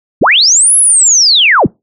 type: linear two-way sweep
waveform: sine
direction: up then down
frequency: 49 to 11000 to 49 Hz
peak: -4 dBFS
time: 0.21-1.67 s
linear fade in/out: 10 ms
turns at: 0.76 s
effects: noise-tail reverb RT60 0.2 s tail -24 dB re dry